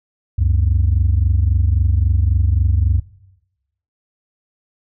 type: tone pair together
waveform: sine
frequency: 69.3 / 93.01 Hz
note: C#2 / F#2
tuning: 0 / +10 cents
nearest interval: perfect fourth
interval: 510 cents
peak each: -14 dBFS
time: 0.38-3 s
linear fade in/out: 10 ms
effects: noise-tail reverb RT60 0.9 s tail -18 dB re dry + tanh soft clip ceiling -7 dBFS